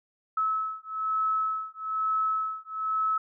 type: beating tone pair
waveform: sine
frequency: 1296 / 1297.1 Hz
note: E6 / E6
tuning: -30 / -28 cents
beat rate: 1.1 Hz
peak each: -29 dBFS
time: 0.37-3.18 s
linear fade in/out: 5 ms
effects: none